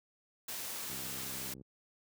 white noise, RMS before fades -41 dBFS, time 0.48-1.54 s, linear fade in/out 5 ms
click train, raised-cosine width 3 ms, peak -37 dBFS, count 48, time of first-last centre 0.9-1.612 s, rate 66 Hz
effects high-pass 100 Hz 12 dB/octave

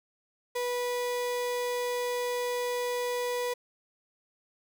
35% pulse tone, 490 Hz, B4, 14 cents flat, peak -27 dBFS, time 0.55-3.54 s, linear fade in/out 10 ms, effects 9-bit

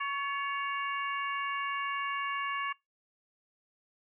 harmonic tone with a mistuned harmonic, 558 Hz, C#5, 11 cents sharp, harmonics 2 / 3 / 4 / 5, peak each -33 / -37 / -39 / -41 dBFS, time 0-2.73 s, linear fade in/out 10 ms, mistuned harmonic 3, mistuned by +42 cents, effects noise-tail reverb RT60 0.2 s tail -23 dB re dry

